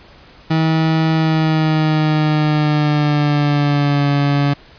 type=tone with pitch glide; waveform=30% pulse; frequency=160 to 142.54 Hz; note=D#3 to C#3; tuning=+49 to +49 cents; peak=-10 dBFS; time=0.5-4.54 s; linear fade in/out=10 ms; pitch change=-200 cents; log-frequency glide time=1.14-4.08 s; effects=pink hiss -44 dBFS RMS until 4.78 s + resampled to 11025 Hz